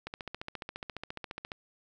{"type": "click train", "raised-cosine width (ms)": 0.3, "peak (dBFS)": -22, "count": 22, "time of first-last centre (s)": [0.07, 1.518], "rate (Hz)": 14.5, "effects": []}